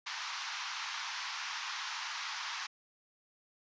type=band-pass noise; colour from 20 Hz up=pink; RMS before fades=-40 dBFS; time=0.06-2.67 s; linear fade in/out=10 ms; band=890 to 6200 Hz; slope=48 dB/octave; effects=resampled to 16000 Hz